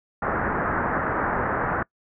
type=low-pass noise; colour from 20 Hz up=white; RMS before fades=-25 dBFS; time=0.22-1.83 s; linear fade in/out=5 ms; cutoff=1700 Hz; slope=48 dB/octave; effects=noise-tail reverb RT60 0.1 s tail -25 dB re dry